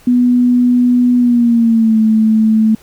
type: tone with pitch glide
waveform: sine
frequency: 246 to 219.2 Hz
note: B3 to A3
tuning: -7 to -6 cents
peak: -7 dBFS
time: 0.07-2.75 s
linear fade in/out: 5 ms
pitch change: -199 cents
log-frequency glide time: 1.17-1.99 s
effects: pink hiss -45 dBFS RMS until 2.82 s